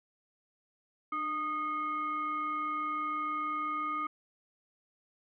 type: tone with frequency modulation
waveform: sine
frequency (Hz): 1234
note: D#6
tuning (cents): -15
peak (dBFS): -31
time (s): 1.12-4.07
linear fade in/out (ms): 5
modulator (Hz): 933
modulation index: 0.54
effects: none